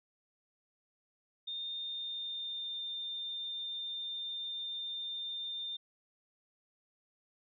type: tone with pitch glide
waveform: sine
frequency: 3640 to 3607 Hz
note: A#7 to A7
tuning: -42 to +42 cents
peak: -37 dBFS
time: 1.47-5.77 s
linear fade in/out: 10 ms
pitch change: -16 cents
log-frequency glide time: 1.76-2.8 s
effects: none